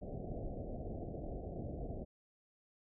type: low-pass noise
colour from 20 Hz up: pink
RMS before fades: -43 dBFS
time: 0.01-2.05 s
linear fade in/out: 20 ms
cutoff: 730 Hz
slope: 96 dB/octave
effects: none